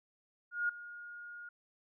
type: tone with ADSR envelope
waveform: sine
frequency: 1429 Hz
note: F6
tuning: 39 cents sharp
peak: -28 dBFS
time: 0.51-1.49 s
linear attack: 180 ms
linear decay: 6 ms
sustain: -17 dB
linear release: 4 ms
effects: none